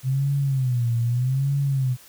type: tone with vibrato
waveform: sine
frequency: 128.3 Hz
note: C3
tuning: 34 cents flat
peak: -19 dBFS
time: 0.03-1.97 s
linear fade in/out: 50 ms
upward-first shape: sine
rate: 0.81 Hz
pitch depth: 160 cents each way
effects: white hiss -49 dBFS RMS until 2.08 s